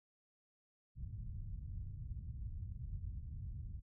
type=low-pass noise; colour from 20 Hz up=white; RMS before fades=-45 dBFS; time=0.95-3.82 s; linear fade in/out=50 ms; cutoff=110 Hz; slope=24 dB/octave; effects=none